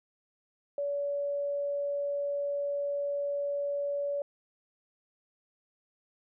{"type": "tone", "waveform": "sine", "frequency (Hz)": 570, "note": "C#5", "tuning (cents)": 48, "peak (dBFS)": -29, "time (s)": [0.78, 4.22], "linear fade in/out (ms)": 2, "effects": []}